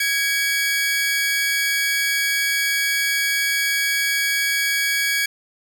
sawtooth tone pair together, 1657 / 2269 Hz, G#6 / C#7, -4 / +40 cents, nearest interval perfect fourth, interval 544 cents, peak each -18 dBFS, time 0-5.26 s, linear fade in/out 5 ms, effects none

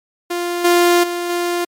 sawtooth tone with level steps, 349.2 Hz, F4, in tune, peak -15 / -6 / -16 / -13 dBFS, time 0.3-1.65 s, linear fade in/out 10 ms, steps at 0.64 / 1.03 / 1.29 s, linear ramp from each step 10 ms, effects MP3 64 kbps

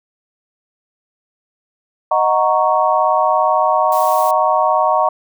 sine chord, D# minor seventh, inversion none, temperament equal, 622.3 / 740 / 932.3 / 1108.7 Hz, D#5 / F#5 / A#5 / C#6, 0 / 0 / 0 / 0 cents, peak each -17 dBFS, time 2.11-5.09 s, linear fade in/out 5 ms
blue noise, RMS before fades -30 dBFS, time 3.92-4.31 s, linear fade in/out 2 ms
effects none

